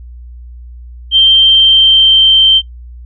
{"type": "tone with pitch glide", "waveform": "sine", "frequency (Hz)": [3144, 3126], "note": ["G7", "G7"], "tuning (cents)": [4, -6], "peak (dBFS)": -3, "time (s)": [1.11, 2.62], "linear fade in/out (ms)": 50, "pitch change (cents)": -10, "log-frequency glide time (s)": [1.35, 2.39], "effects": ["noise-tail reverb RT60 0.1 s tail -22 dB re dry", "added 60 Hz sine -28 dBFS peak until 3.05 s"]}